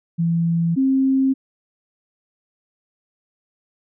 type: tone pair in turn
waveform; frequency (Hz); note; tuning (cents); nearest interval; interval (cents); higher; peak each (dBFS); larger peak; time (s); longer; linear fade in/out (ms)
sine; 167.6 / 266.6; E3 / C4; +29 / +33; minor sixth; 804; second; -16 / -14; second; 0.18-0.76 / 0.76-1.34; neither; 20
effects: none